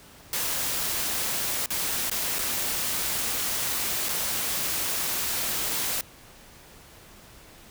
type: noise with dropouts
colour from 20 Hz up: white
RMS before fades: -28 dBFS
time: 0.33-6.01 s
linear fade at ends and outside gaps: 1 ms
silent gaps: 1.66-1.704 / 2.098-2.114 / 2.386-2.39 / 4.086-4.09 s
effects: pink hiss -50 dBFS RMS until 7.7 s